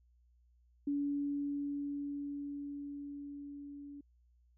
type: tone with level ramp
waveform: sine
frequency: 285.5 Hz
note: D4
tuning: 49 cents flat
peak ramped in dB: -31 to -46 dBFS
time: 0.87-4.01 s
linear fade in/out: 5 ms
effects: added 60 Hz sine -65 dBFS peak until 4.57 s